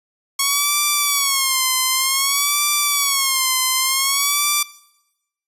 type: tone with vibrato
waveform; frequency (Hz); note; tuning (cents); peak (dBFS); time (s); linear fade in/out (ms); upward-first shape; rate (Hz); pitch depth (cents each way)
5% pulse; 1100; C#6; -14; -4; 0.39-4.63; 5; sine; 0.54; 110
effects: noise-tail reverb RT60 0.9 s tail -20 dB re dry + resampled to 32000 Hz